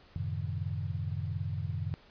sine chord, F# diminished seventh, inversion none, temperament equal with one note detuned, 92.5 / 110 / 134.03 / 155.56 Hz, F#2 / A2 / C3 / Eb3, 0 / 0 / +42 / 0 cents, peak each -35 / -38 / -39 / -39 dBFS, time 0.16-1.94 s, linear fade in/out 0 ms, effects pink hiss -59 dBFS RMS until 2.1 s + resampled to 11025 Hz

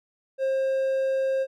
triangle tone, 533 Hz, C5, 32 cents sharp, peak -20 dBFS, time 0.38-1.47 s, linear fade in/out 50 ms, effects none

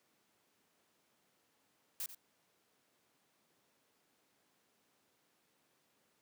blue noise with echo, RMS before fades -40 dBFS, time 2-2.06 s, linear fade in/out 2 ms, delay 88 ms, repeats 1, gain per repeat -12 dB, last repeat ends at 2.148 s, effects pink hiss -75 dBFS RMS until 6.21 s + high-pass 200 Hz 12 dB/octave

